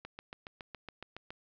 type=click train; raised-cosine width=0.3 ms; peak=-27 dBFS; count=10; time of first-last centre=0.05-1.305 s; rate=7.17 Hz; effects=low-pass 5000 Hz 12 dB/octave + 11-bit